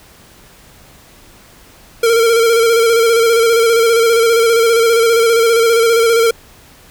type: tone with vibrato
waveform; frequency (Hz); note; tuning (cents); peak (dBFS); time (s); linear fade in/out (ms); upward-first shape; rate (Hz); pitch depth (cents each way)
square; 459.3; A#4; -26; -9; 2.03-6.31; 5; square; 15; 31
effects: pink hiss -43 dBFS RMS until 6.9 s